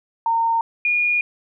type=tone pair in turn; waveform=sine; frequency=916 / 2436 Hz; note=A#5 / D#7; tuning=-31 / -37 cents; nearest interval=octave + perfect fourth; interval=1694 cents; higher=second; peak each=-16 dBFS; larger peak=neither; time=0.26-0.61 / 0.85-1.21 s; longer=second; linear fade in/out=2 ms; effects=none